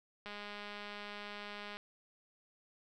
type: click train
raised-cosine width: 0.3 ms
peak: -30 dBFS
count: 312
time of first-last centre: 0.26-1.77 s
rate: 206 Hz
effects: none